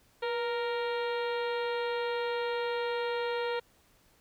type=harmonic tone with a mistuned harmonic; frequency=466.2 Hz; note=A#4; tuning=in tune; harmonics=1 / 2 / 3 / 4 / 5 / 6 / 7 / 8 / 9; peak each=-31 / -37 / -41 / -43 / -45 / -47 / -48 / -49 / -50 dBFS; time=0.22-3.6 s; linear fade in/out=10 ms; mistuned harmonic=1; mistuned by=+53 cents; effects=pink hiss -65 dBFS RMS until 4.2 s